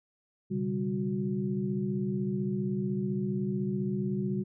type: tone cluster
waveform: sine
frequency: 126.4 / 142.1 / 196.3 / 365.3 Hz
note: B2 / C#3 / G3 / F#4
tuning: +41 / +43 / +3 / -22 cents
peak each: -37 / -36 / -30 / -36 dBFS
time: 0.5-4.44 s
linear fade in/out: 20 ms
effects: none